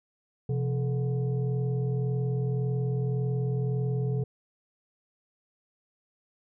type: tone with frequency modulation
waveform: sine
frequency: 129.1 Hz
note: C3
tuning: 23 cents flat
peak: -25 dBFS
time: 0.49-4.24 s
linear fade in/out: 5 ms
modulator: 300 Hz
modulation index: 0.69
effects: none